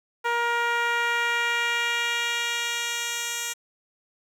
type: tone with band-pass filter sweep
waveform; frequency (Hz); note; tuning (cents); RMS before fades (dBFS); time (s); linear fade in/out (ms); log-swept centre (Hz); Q
10% pulse; 472.2; A#4; +22; -26; 0.24-3.54; 20; 950 to 6900; 0.92
effects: 8-bit